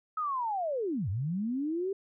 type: linear two-way sweep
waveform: sine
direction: down then up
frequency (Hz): 1292 to 87.31 to 399.3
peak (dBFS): -29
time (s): 0.17-1.93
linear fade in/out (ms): 5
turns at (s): 1.09
effects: none